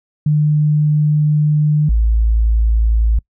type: tone pair in turn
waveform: sine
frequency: 150.5 / 55.45 Hz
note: D3 / A1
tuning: +43 / +14 cents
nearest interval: octave + perfect fourth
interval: 1729 cents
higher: first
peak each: -10 dBFS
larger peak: neither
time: 0.26-1.89 / 1.89-3.19 s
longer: first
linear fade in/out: 5 ms
effects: noise-tail reverb RT60 0.1 s tail -25 dB re dry